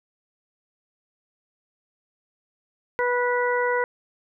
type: harmonic tone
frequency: 490 Hz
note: B4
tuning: 14 cents flat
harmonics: 1 / 2 / 3 / 4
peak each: -23 / -26 / -28 / -29 dBFS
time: 2.99-3.84 s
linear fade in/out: 0 ms
effects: none